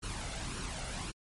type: noise with flanger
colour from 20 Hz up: pink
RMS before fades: -39 dBFS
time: 0.02-1.12 s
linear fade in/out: 20 ms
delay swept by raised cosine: 0.7 to 1.45 ms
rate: 1.8 Hz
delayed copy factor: +0.55
effects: MP3 48 kbps